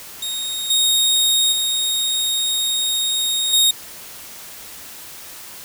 sawtooth tone with level steps, 3729 Hz, A#7, in tune, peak -20 / -11 / -15 / -9 dBFS, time 0.22-3.71 s, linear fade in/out 5 ms, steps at 0.7 / 1.52 / 3.53 s, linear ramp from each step 5 ms, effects white hiss -37 dBFS RMS until 5.64 s

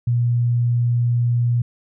sine tone, 120 Hz, B2, 49 cents flat, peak -15 dBFS, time 0.07-1.62 s, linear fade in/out 5 ms, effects none

